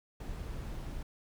brown noise, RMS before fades -40 dBFS, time 0.2-1.03 s, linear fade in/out 5 ms, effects none

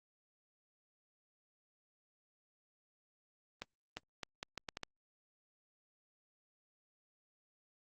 accelerating click train, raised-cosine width 0.2 ms, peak -23 dBFS, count 8, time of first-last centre 3.62-4.833 s, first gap 350 ms, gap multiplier 0.75, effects Opus 32 kbps

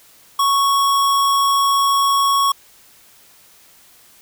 square tone, 1108.7 Hz, C#6, in tune, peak -14 dBFS, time 0.39-2.52 s, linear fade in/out 5 ms, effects white hiss -49 dBFS RMS until 4.21 s

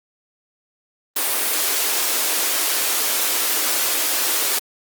white high-pass noise, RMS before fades -20 dBFS, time 1.16-4.59 s, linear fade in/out 5 ms, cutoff 270 Hz, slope 48 dB/octave, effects Opus 32 kbps

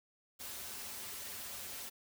white noise with comb filter, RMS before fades -45 dBFS, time 0.39-1.9 s, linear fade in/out 20 ms, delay 6.3 ms, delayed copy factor -0.8, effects none

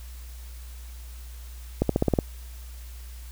accelerating click train, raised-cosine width 2 ms, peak -7 dBFS, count 7, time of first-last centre 1.82-2.188 s, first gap 73 ms, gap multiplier 0.93, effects added 60 Hz sine -38 dBFS peak until 3.31 s + white hiss -51 dBFS RMS until 3.31 s

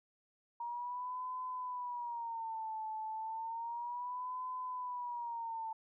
sine tone with vibrato, 940 Hz, A#5, 14 cents sharp, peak -38 dBFS, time 0.6-5.73 s, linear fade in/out 5 ms, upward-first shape sine, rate 0.32 Hz, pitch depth 130 cents each way, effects none

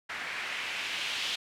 blue noise with low-pass filter sweep, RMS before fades -35 dBFS, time 0.09-1.36 s, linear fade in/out 10 ms, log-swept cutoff 1800 to 3300 Hz, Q 2.1, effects none

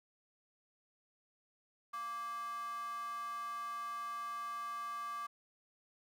square tone with high-pass filter, 233.1 Hz, A#3, in tune, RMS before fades -42 dBFS, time 1.93-5.27 s, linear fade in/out 10 ms, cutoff 1200 Hz, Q 9.5, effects none

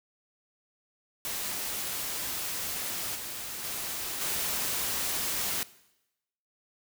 white noise with level steps, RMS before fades -34 / -38 / -35 / -31 dBFS, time 1.25-5.63 s, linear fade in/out 0 ms, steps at 3.15 / 3.64 / 4.21 s, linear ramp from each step 2 ms, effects noise-tail reverb RT60 0.9 s tail -19 dB re dry

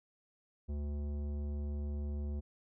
triangle tone with tanh clipping, 72.8 Hz, D2, 15 cents flat, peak -37 dBFS, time 0.68-2.41 s, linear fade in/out 20 ms, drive 18 dB, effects none

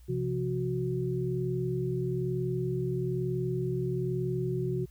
sine tone cluster, 131 / 172.1 / 367.7 Hz, C3 / F3 / F#4, +2 / -25 / -11 cents, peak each -31 / -35 / -32 dBFS, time 0.08-4.86 s, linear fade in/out 20 ms, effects added 60 Hz sine -50 dBFS peak until 4.9 s + white hiss -66 dBFS RMS until 4.9 s

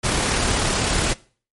pink noise with amplitude modulation, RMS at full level -19 dBFS, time 0.03-1.14 s, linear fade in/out 20 ms, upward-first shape sine, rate 35.8 Hz, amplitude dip 30%, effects noise-tail reverb RT60 0.4 s tail -20 dB re dry + MP3 48 kbps

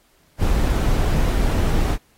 brown noise, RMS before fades -18 dBFS, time 0.38-1.98 s, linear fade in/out 50 ms, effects pink hiss -59 dBFS RMS until 2.17 s + AAC 48 kbps

